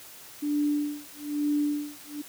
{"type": "tone with tremolo", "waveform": "sine", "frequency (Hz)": 293.8, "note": "D4", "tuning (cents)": 1, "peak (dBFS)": -22, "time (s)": [0.42, 2.22], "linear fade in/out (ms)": 10, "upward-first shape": "sine", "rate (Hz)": 1.1, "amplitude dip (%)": 100, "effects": ["white hiss -47 dBFS RMS until 2.28 s", "high-pass 60 Hz 12 dB/octave"]}